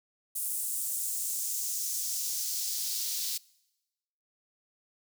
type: noise with high-pass filter sweep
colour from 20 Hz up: white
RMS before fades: -33 dBFS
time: 0.35-3.38 s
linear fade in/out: 10 ms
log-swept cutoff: 9400 to 4300 Hz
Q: 1.8
effects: noise-tail reverb RT60 1.0 s tail -24 dB re dry